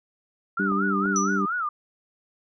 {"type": "tone with vibrato", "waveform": "sine", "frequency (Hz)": 1328, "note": "E6", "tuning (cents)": 12, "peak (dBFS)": -24, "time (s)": [0.57, 1.69], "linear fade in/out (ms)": 5, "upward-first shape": "sine", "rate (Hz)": 4.3, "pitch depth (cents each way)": 180}
{"type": "harmonic tone", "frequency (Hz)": 98, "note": "G2", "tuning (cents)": 0, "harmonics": [2, 3, 4], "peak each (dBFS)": [-25, -29, -31], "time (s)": [0.59, 1.46], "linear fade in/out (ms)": 10}
{"type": "clicks", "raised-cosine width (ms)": 1, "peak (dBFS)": -26, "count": 2, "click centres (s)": [0.719, 1.057]}
{"type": "tone with exponential decay", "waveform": "sine", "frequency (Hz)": 5920, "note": "F#8", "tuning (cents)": 0, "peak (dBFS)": -20, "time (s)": [1.16, 1.42], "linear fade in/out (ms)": 1, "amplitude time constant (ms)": 56}
{"effects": []}